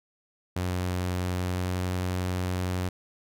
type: tone with pitch glide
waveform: sawtooth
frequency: 90.5 to 91.18 Hz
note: F#2 to F#2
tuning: -38 to -25 cents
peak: -23 dBFS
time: 0.56-2.89 s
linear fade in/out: 5 ms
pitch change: +13 cents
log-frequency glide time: 1.35-1.77 s
effects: none